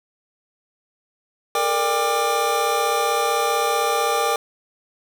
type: tone cluster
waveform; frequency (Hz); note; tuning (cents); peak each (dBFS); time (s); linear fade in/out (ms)
square; 431.9 / 467.6 / 593 / 801 / 1186; A4 / A#4 / D5 / G5 / D6; -32 / +5 / +17 / +37 / +17; -32 / -25 / -28 / -24 / -24; 1.55-4.36; 2
effects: none